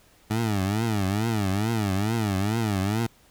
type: tone with vibrato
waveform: 20% pulse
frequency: 104.7 Hz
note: G#2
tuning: 15 cents sharp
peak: -18 dBFS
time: 0.3-3.07 s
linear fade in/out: 10 ms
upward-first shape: triangle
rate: 2.3 Hz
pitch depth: 210 cents each way
effects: pink hiss -58 dBFS RMS until 3.3 s